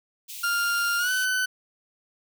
white high-pass noise, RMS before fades -38 dBFS, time 0.28-1.26 s, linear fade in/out 20 ms, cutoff 2400 Hz, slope 48 dB/octave
40% pulse tone with pitch glide, 1400 to 1509.2 Hz, F6 to F#6, +4 to +34 cents, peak -22 dBFS, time 0.43-1.46 s, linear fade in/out 10 ms, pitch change +130 cents, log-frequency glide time 0.98-1.11 s
effects none

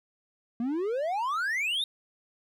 triangle exponential sweep, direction up, 226.6 to 3788 Hz, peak -25 dBFS, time 0.6-1.84 s, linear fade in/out 2 ms, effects none

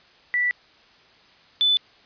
sine tone pair in turn, 1964 / 3499 Hz, B6 / A7, -10 / -10 cents, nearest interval minor seventh, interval 1000 cents, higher second, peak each -19 / -16 dBFS, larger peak second, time 0.34-0.51 / 1.61-1.77 s, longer first, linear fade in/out 0 ms, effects white hiss -54 dBFS RMS until 2.05 s + resampled to 11025 Hz

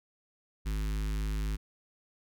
square tone with notch filter, 51.91 Hz, G#1, in tune, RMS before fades -32 dBFS, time 0.65-1.57 s, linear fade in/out 20 ms, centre 640 Hz, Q 0.63, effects none

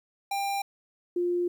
square / sine tone pair in turn, 795 / 352 Hz, G5 / F4, +24 / +14 cents, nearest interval octave + major second, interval 1410 cents, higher first, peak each -28 / -24 dBFS, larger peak second, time 0.31-0.62 / 1.16-1.48 s, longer second, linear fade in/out 5 ms, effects 11-bit

